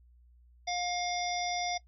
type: harmonic tone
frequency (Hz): 710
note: F5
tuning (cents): +28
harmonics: 1 / 3 / 5 / 7 / 8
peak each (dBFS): -33 / -38 / -40 / -41 / -42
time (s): 0.67-1.78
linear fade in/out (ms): 10
effects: noise-tail reverb RT60 0.1 s tail -19 dB re dry + added 60 Hz sine -57 dBFS peak until 1.87 s